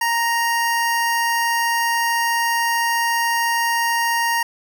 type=tone pair together; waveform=square; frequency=932.3 / 1866.1 Hz; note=A#5 / A#6; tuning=0 / +1 cents; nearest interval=octave; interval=1201 cents; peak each=-20 / -22 dBFS; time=0.01-4.43 s; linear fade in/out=5 ms; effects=none